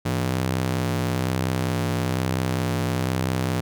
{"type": "ring-modulated tone", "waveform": "sawtooth", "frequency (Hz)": 129.9, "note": "C3", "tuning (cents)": -12, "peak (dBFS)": -15, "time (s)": [0.05, 3.61], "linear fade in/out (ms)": 10, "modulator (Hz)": 32.2, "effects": []}